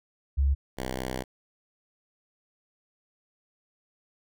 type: tone pair in turn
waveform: sine / 5% pulse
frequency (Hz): 69 / 64.19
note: C#2 / C2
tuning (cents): -7 / -32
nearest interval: minor second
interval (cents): 125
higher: first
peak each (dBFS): -20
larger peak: neither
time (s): 0.37-0.55 / 0.77-1.24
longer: second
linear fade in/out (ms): 20
effects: none